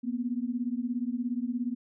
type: beating tone pair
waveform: sine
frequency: 236 / 253 Hz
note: A#3 / B3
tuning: +22 / +42 cents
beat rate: 17 Hz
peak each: -31 / -32 dBFS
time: 0.03-1.75 s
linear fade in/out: 20 ms
effects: none